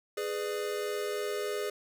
square chord, G# diminished, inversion none, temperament just, 415.3 / 498.4 / 598 Hz, G#4 / B4 / D5, 0 / +16 / +31 cents, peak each -34 / -39 / -40 dBFS, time 0.17-1.7 s, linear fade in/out 5 ms, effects none

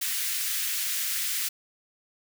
white high-pass noise, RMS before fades -29 dBFS, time 0.01-1.49 s, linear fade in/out 10 ms, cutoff 1600 Hz, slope 24 dB/octave, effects none

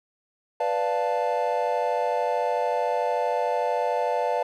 triangle chord, B half-diminished seventh, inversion none, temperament equal, 493.9 / 587.3 / 698.5 / 880 Hz, B4 / D5 / F5 / A5, 0 / 0 / 0 / 0 cents, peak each -26 dBFS, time 0.6-4.43 s, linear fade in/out 5 ms, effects none

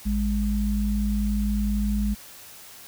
sine tone pair together, 54.48 / 205.7 Hz, A1 / G#3, -16 / -16 cents, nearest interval octave + major seventh, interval 2300 cents, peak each -24 dBFS, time 0.05-2.15 s, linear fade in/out 20 ms, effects white hiss -45 dBFS RMS until 2.87 s

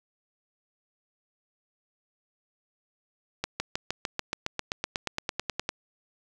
accelerating click train, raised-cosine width 0.2 ms, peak -11 dBFS, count 19, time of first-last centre 3.44-5.691 s, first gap 160 ms, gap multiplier 0.97, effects none

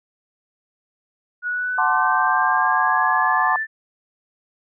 sine exponential sweep, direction up, 1455 to 1773 Hz, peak -21 dBFS, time 1.42-3.67 s, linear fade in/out 50 ms
sine chord, D dominant seventh, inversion first, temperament equal, 740 / 880 / 1046.5 / 1174.7 Hz, F#5 / A5 / C6 / D6, 0 / 0 / 0 / 0 cents, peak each -23 / -22 / -21 / -23 dBFS, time 1.78-3.56 s, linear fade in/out 2 ms
effects none

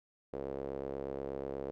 sawtooth tone with band-pass filter, 68.3 Hz, C#2, 25 cents flat, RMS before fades -40 dBFS, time 0.33-1.71 s, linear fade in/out 0 ms, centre 470 Hz, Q 3.2, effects none

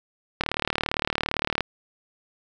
click train, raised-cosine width 0.3 ms, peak -7 dBFS, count 46, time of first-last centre 0.41-1.607 s, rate 37.6 Hz, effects none

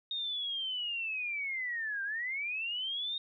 sine linear two-way sweep, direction down then up, 3718 to 1568 to 3718 Hz, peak -33 dBFS, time 0.11-3.18 s, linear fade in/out 2 ms, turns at 2.03 s, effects none

